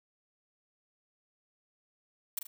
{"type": "noise with echo", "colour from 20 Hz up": "blue", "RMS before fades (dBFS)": -33, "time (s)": [2.37, 2.39], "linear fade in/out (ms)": 5, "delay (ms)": 40, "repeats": 2, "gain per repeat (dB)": -7, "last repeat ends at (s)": 2.47, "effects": []}